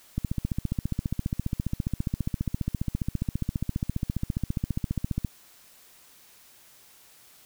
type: click train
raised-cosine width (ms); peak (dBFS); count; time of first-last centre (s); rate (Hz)
5; -14; 76; 0.18-5.248; 14.8
effects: white hiss -55 dBFS RMS until 7.45 s